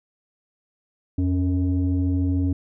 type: tone pair together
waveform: sine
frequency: 87.31 / 275.3 Hz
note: F2 / C#4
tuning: 0 / -12 cents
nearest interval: octave + minor sixth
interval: 1988 cents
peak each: -19 / -21 dBFS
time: 1.18-2.53 s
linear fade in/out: 5 ms
effects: tanh soft clip ceiling -15 dBFS